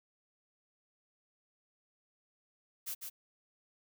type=noise with echo; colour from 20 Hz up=blue; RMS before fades=-39 dBFS; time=2.86-2.95 s; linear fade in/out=20 ms; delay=150 ms; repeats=1; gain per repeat=-4 dB; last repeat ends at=3.1 s; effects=none